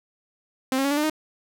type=tone with pitch steps; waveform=sawtooth; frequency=261.6 / 270.7 / 280.1 / 289.8 / 299.8 / 310.2 Hz; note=C4 / C#4 / C#4 / D4 / D4 / D#4; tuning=0 / -41 / +18 / -23 / +36 / -5 cents; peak=-17 dBFS; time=0.72-1.098 s; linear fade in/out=2 ms; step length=63 ms; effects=none